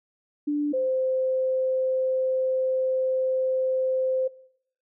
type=tone pair in turn; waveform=sine; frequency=293.7 / 519.8 Hz; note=D4 / C5; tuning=0 / -11 cents; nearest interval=minor seventh; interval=989 cents; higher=second; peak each=-22 dBFS; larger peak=neither; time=0.47-0.73 / 0.73-4.28 s; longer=second; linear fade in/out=10 ms; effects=noise-tail reverb RT60 0.7 s tail -20 dB re dry